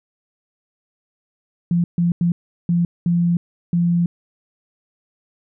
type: tone bursts at uneven times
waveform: sine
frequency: 172.4 Hz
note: F3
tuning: 22 cents flat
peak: -14 dBFS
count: 6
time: 1.71-1.84 / 1.98-2.12 / 2.21-2.32 / 2.69-2.85 / 3.06-3.37 / 3.73-4.06 s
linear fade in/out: 2 ms
effects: none